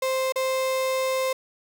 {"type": "tone with dropouts", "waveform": "35% pulse", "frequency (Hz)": 523.3, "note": "C5", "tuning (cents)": 0, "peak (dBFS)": -21, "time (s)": [0.02, 1.33], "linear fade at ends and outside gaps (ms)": 5, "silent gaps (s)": [0.323, 0.358], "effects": []}